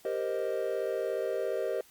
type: chord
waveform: triangle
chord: C minor seventh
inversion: second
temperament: equal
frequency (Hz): 392 / 466.2 / 523.3 / 622.3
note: G4 / Bb4 / C5 / Eb5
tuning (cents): 0 / 0 / 0 / 0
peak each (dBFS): -33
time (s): 0.05-1.81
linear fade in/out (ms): 2
effects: white hiss -59 dBFS RMS until 1.9 s + Opus 48 kbps